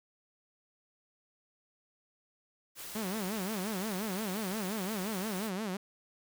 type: noise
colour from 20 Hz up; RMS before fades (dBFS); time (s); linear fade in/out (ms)
white; -44; 2.75-5.51; 50
type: tone with vibrato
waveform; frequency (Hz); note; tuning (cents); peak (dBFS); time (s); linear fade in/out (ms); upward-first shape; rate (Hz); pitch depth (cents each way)
sawtooth; 201.5; G3; +48; -30; 2.95-5.77; 5; sine; 5.7; 190
effects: none